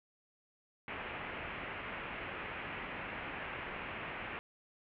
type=low-pass noise; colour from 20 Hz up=white; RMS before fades=-43 dBFS; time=0.88-4.39 s; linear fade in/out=0 ms; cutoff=2700 Hz; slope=48 dB/octave; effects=none